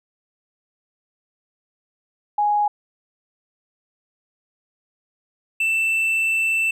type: tone pair in turn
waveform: sine / triangle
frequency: 830.6 / 2663 Hz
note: G#5 / E7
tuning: 0 / +17 cents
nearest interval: octave + minor sixth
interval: 2017 cents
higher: second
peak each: -16 dBFS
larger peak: neither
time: 2.38-2.68 / 5.6-6.71 s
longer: second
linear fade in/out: 5 ms
effects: none